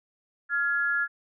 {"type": "tone pair together", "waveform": "sine", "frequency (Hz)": [1400, 1686.5], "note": ["F6", "G#6"], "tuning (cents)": [4, 26], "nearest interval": "minor third", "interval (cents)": 322, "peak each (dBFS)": -26, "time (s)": [0.49, 1.08], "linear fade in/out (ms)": 50, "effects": []}